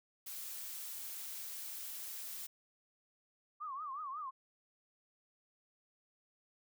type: noise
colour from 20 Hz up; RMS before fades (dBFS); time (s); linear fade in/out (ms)
blue; -45; 0.26-2.47; 10
type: tone with vibrato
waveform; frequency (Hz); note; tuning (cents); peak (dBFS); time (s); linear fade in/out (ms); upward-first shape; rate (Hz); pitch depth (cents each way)
sine; 1151; D6; -35; -40; 3.6-4.31; 20; triangle; 5.5; 190
effects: none